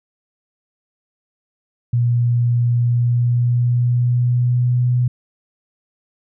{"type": "tone with pitch glide", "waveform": "sine", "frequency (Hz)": [120, 123.59], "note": ["B2", "B2"], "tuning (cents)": [-49, 2], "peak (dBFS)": -13, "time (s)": [1.93, 5.08], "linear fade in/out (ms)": 5, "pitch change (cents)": 51, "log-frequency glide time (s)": [2.78, 4.87], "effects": []}